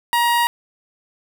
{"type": "tone with notch filter", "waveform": "sawtooth", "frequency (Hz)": 948, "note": "A#5", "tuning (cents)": 29, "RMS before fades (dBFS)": -17, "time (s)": [0.13, 0.47], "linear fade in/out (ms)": 0, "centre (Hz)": 6200, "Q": 1.5, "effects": []}